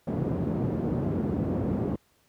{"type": "band-pass noise", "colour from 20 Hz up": "pink", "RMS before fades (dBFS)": -28, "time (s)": [0.07, 1.96], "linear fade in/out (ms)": 5, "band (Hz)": [110, 360], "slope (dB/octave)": 12, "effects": ["pink hiss -66 dBFS RMS until 2.28 s", "high-pass 60 Hz 12 dB/octave"]}